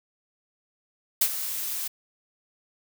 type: noise with ADSR envelope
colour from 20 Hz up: blue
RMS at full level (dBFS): -19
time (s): 1.21-1.88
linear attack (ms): 6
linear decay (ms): 63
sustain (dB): -12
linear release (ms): 8
effects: none